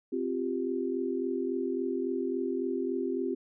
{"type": "chord", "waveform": "sine", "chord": "C suspended fourth", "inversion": "none", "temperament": "just", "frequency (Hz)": [261.6, 348.8, 392.4], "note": ["C4", "F4", "G4"], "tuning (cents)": [0, -2, 2], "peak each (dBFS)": -33, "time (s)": [0.12, 3.35], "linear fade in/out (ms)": 10, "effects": []}